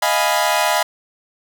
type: chord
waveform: sawtooth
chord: F half-diminished seventh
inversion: third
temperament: equal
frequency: 622.3 / 698.5 / 830.6 / 987.8 Hz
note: Eb5 / F5 / Ab5 / Cb6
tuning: 0 / 0 / 0 / 0 cents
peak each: -17 dBFS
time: 0.02-0.83 s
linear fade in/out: 5 ms
effects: none